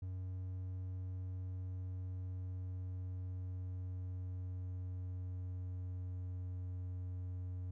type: tone with pitch glide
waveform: triangle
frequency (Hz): 92.5 to 90.96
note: F#2 to F#2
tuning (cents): 0 to -29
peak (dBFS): -38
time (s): 0.02-7.71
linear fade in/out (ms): 5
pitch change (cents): -29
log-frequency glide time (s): 0.83-6.78
effects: none